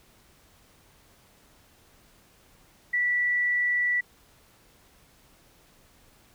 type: tone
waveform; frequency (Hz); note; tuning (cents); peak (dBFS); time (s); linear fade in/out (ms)
sine; 1958; B6; -15; -22; 2.93-4.01; 10
effects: pink hiss -59 dBFS RMS until 6.34 s